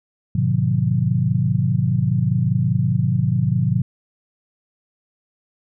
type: chord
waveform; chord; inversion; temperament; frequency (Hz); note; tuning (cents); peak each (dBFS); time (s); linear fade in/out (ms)
sine; G# diminished seventh; none; just; 103.83 / 124.59 / 149.51 / 179.41; G#2 / B2 / D3 / F3; 0 / +16 / +31 / +47; -23 / -19 / -22 / -22; 0.35-3.82; 5
effects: none